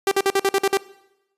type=tone bursts; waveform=sawtooth; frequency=392 Hz; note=G4; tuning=in tune; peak=-12 dBFS; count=8; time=0.07-0.772 s; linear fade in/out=2 ms; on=44 ms; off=50 ms; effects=noise-tail reverb RT60 0.9 s tail -20 dB re dry + resampled to 32000 Hz